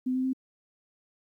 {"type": "tone with pitch steps", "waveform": "sine", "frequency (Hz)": [255.2, 258.3, 261.5], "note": ["C4", "C4", "C4"], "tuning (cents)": [-43, -22, -1], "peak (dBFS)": -25, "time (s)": [0.06, 0.333], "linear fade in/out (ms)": 10, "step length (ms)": 91, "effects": ["11-bit"]}